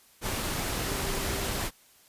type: tone in noise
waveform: sine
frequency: 392 Hz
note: G4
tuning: in tune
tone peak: -40 dBFS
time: 0.85-1.51 s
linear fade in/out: 50 ms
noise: pink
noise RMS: -31 dBFS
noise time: 0.21-1.71 s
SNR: -12 dB
effects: white hiss -59 dBFS RMS until 2.08 s + resampled to 32000 Hz